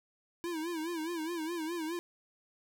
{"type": "tone with vibrato", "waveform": "square", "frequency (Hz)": 329.6, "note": "E4", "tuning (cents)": 0, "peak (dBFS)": -35, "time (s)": [0.44, 1.99], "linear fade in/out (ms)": 0, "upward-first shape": "sine", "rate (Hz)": 4.8, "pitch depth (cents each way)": 110, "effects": []}